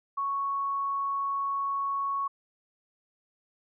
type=tone; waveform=sine; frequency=1108.7 Hz; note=C#6; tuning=in tune; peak=-27 dBFS; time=0.17-2.28 s; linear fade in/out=10 ms; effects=none

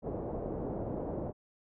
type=low-pass noise; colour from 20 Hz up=white; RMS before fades=-37 dBFS; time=0.02-1.33 s; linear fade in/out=50 ms; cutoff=610 Hz; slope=24 dB/octave; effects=none

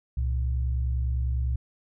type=tone pair together; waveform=sine; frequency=66.58 / 116.54 Hz; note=C2 / A#2; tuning=+31 / 0 cents; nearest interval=minor seventh; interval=969 cents; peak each=-24 / -32 dBFS; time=0.17-1.56 s; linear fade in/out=5 ms; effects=none

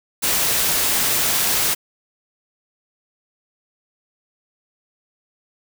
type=noise; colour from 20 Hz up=white; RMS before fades=-19 dBFS; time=0.22-1.75 s; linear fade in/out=20 ms; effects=none

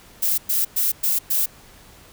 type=noise bursts; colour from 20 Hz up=violet; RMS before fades=-20 dBFS; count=5; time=0.22-1.46 s; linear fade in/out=10 ms; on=160 ms; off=110 ms; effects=pink hiss -48 dBFS RMS until 2.12 s

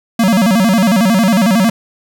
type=tone with vibrato; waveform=square; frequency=207.7 Hz; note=G#3; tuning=in tune; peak=-9 dBFS; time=0.19-1.7 s; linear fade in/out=5 ms; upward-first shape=square; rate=11 Hz; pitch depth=180 cents each way; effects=none

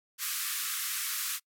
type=band-pass noise; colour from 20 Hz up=white; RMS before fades=-34 dBFS; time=0.18-1.4 s; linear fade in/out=50 ms; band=1100 to 16000 Hz; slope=96 dB/octave; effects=noise-tail reverb RT60 0.1 s tail -25 dB re dry

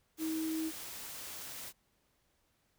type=tone in noise; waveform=sine; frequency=318.6 Hz; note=D#4; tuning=41 cents sharp; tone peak=-33 dBFS; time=0.18-0.72 s; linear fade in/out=50 ms; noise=white; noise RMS=-45 dBFS; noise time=0.17-1.73 s; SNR=+9 dB; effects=pink hiss -75 dBFS RMS until 2.78 s

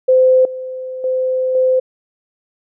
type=tone with level steps; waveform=sine; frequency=515 Hz; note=C5; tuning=28 cents flat; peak=-7 / -23 / -14 / -10 dBFS; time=0.08-1.8 s; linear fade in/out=10 ms; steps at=0.45 / 1.04 / 1.55 s; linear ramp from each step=2 ms; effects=none

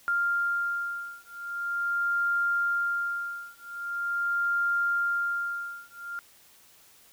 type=beating tone pair; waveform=sine; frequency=1396.9 / 1397.33 Hz; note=F6 / F6; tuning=0 / +1 cents; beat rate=0.43 Hz; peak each=-29 dBFS; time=0.08-6.19 s; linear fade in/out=0 ms; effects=white hiss -57 dBFS RMS until 7.12 s

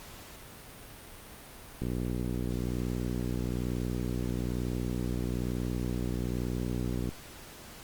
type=click train; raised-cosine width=3 ms; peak=-20 dBFS; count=323; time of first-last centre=1.82-7.09 s; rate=61.1 Hz; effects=pink hiss -48 dBFS RMS until 7.83 s + Opus 48 kbps

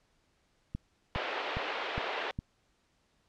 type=click train; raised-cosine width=5 ms; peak=-23 dBFS; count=5; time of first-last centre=0.75-2.389 s; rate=2.44 Hz
type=band-pass noise; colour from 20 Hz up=pink; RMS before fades=-36 dBFS; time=1.15-2.31 s; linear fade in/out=0 ms; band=420 to 3400 Hz; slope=24 dB/octave
effects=pink hiss -72 dBFS RMS until 3.28 s + low-pass 7000 Hz 12 dB/octave

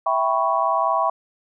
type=chord; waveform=sine; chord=C# half-diminished seventh; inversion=first; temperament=equal; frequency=659.3 / 784 / 987.8 / 1108.7 Hz; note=E5 / G5 / B5 / C#6; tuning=0 / 0 / 0 / 0 cents; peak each=-23 / -24 / -23 / -22 dBFS; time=0.06-1.1 s; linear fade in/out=5 ms; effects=none

